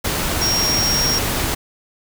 sine tone in noise, 5588 Hz, F8, in tune, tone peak -17 dBFS, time 0.41-1.19 s, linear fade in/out 10 ms, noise pink, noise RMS -21 dBFS, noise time 0.04-1.55 s, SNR +1 dB, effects none

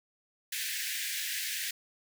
pink high-pass noise, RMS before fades -35 dBFS, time 0.52-1.71 s, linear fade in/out 5 ms, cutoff 1600 Hz, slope 96 dB/octave, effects none

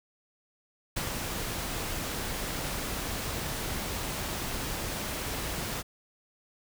pink noise with ADSR envelope, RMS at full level -31 dBFS, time 0.96-5.83 s, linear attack 9 ms, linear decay 87 ms, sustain -3 dB, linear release 28 ms, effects none

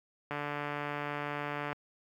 click train, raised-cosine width 0.5 ms, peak -21 dBFS, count 208, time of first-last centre 0.31-1.728 s, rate 146 Hz, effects high-pass 60 Hz 12 dB/octave + 10-bit

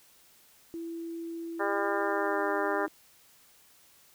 sine tone with pitch glide, 333.3 to 312.8 Hz, E4 to D#4, +19 to +9 cents, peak -35 dBFS, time 0.74-2.88 s, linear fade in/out 0 ms, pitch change -110 cents, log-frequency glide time 1.95-2.45 s
harmonic tone, 200.7 Hz, G3, 41 cents sharp, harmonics 2 / 3 / 4 / 5 / 6 / 7 / 8 / 9, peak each -32 / -34 / -35 / -36 / -37 / -37 / -38 / -39 dBFS, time 1.59-2.87 s, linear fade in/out 20 ms
effects white hiss -60 dBFS RMS until 4.14 s

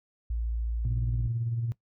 sine tone, 57 Hz, A#1, 38 cents flat, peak -27 dBFS, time 0.3-1.28 s, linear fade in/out 5 ms
sine tone with tremolo, 116.54 Hz, A#2, in tune, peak -25 dBFS, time 0.85-1.72 s, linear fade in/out 0 ms, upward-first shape sine, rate 18 Hz, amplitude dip 45%
effects noise-tail reverb RT60 0.1 s tail -19 dB re dry + tanh soft clip ceiling -20 dBFS

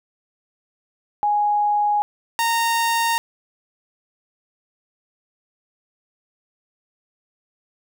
sine / sawtooth tone pair in turn, 830 / 923.3 Hz, G#5 / A#5, -1 / -17 cents, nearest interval major second, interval 184 cents, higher second, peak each -16 / -14 dBFS, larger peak second, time 1.23-2.02 / 2.39-3.18 s, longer neither, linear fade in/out 0 ms, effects none

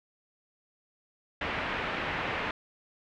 white low-pass noise, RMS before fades -33 dBFS, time 1.41-2.51 s, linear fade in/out 2 ms, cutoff 2500 Hz, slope 24 dB/octave, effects none

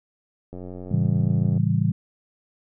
click train, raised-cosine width 2 ms, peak -24 dBFS, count 96, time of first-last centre 0.53-1.576 s, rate 90.8 Hz
sine chord, A dominant seventh, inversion none, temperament just, 110 / 137.5 / 165 / 198 Hz, A2 / C#3 / E3 / G3, 0 / -14 / +2 / +18 cents, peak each -23 / -24 / -23 / -26 dBFS, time 0.91-1.92 s, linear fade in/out 5 ms
effects none

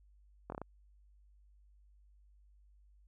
slowing click train, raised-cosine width 1 ms, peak -27 dBFS, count 5, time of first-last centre 0.5-0.616 s, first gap 22 ms, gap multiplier 1.19, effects added 50 Hz sine -61 dBFS peak until 3.07 s

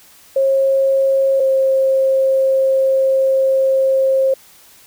sine tone pair in turn, 540 / 533.2 Hz, C#5 / C5, -45 / +33 cents, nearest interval unison, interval 22 cents, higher first, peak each -11 dBFS, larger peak neither, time 0.36-1.4 / 1.4-4.34 s, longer second, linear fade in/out 5 ms, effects white hiss -46 dBFS RMS until 4.86 s

